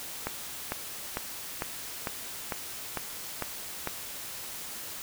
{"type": "click train", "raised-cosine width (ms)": 0.5, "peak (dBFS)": -15, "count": 9, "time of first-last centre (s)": [0.27, 3.874], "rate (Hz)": 2.22, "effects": ["white hiss -40 dBFS RMS until 5.02 s"]}